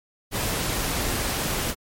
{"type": "noise", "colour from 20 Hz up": "pink", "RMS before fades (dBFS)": -26, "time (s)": [0.31, 1.75], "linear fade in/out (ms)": 50, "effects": ["MP3 64 kbps"]}